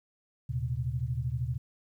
sine tone cluster, 76.3 / 118.4 / 131.2 Hz, D#2 / A#2 / C3, -33 / +27 / +5 cents, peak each -37 / -32 / -33 dBFS, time 0.49-1.58 s, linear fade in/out 10 ms, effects 11-bit

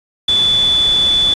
sine tone in noise, 3470 Hz, A7, 25 cents flat, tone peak -10 dBFS, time 0.28-1.34 s, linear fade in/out 5 ms, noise pink, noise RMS -27 dBFS, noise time 0.28-1.34 s, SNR +14 dB, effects resampled to 22050 Hz

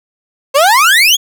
30% pulse exponential sweep, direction up, 523.3 to 3446 Hz, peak -3 dBFS, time 0.54-1.17 s, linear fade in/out 20 ms, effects none

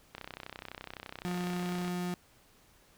click train, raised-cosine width 0.3 ms, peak -25 dBFS, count 56, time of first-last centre 0.15-1.88 s, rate 31.8 Hz
35% pulse tone, 178.2 Hz, F3, 35 cents sharp, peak -31 dBFS, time 1.25-2.14 s, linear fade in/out 0 ms
effects pink hiss -63 dBFS RMS until 2.97 s

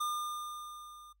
square tone with level ramp, 1206 Hz, D6, 46 cents sharp, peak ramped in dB -32 to -53 dBFS, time 0-1.13 s, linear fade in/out 10 ms, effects noise-tail reverb RT60 0.1 s tail -17 dB re dry + added 50 Hz sine -68 dBFS peak until 1.2 s

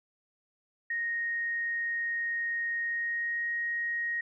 sine tone with pitch glide, 1864.7 to 1877.7 Hz, A#6 to A#6, 0 to +12 cents, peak -29 dBFS, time 0.9-4.21 s, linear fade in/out 5 ms, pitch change +12 cents, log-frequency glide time 2.81-3.49 s, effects none

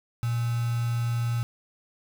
sine tone with quantisation, 118 Hz, A#2, 22 cents sharp, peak -24 dBFS, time 0.23-1.43 s, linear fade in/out 0 ms, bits 6, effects none

